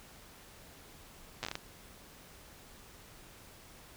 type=slowing click train; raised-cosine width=0.2 ms; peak=-19 dBFS; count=7; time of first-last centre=1.43-1.554 s; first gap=8 ms; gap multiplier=1.38; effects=pink hiss -55 dBFS RMS until 3.96 s